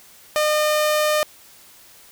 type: tone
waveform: sawtooth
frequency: 607 Hz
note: D#5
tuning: 43 cents flat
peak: -13 dBFS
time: 0.36-1.23 s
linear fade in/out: 0 ms
effects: white hiss -48 dBFS RMS until 2.11 s